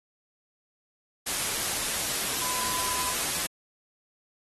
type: tone in noise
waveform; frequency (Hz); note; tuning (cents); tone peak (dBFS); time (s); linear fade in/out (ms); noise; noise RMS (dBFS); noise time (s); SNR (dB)
sine; 1006; B5; +32; -35; 2.41-3.14; 10; white; -29; 1.26-3.47; -9
effects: AAC 32 kbps